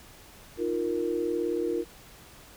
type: chord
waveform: sine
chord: Eb suspended second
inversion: none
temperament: just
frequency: 311.1 / 350 / 466.7 Hz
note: Eb4 / F4 / Bb4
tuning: 0 / +4 / +2 cents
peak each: -33 / -29 / -30 dBFS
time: 0.57-1.85 s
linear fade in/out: 50 ms
effects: pink hiss -51 dBFS RMS until 2.56 s